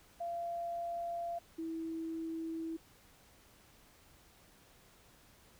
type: tone pair in turn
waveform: sine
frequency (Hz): 686 / 325.7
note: F5 / E4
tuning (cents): -31 / -21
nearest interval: octave + minor second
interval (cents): 1290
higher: first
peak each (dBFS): -36 / -37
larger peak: first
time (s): 0.2-1.39 / 1.58-2.77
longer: neither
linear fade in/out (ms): 10
effects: pink hiss -63 dBFS RMS until 5.59 s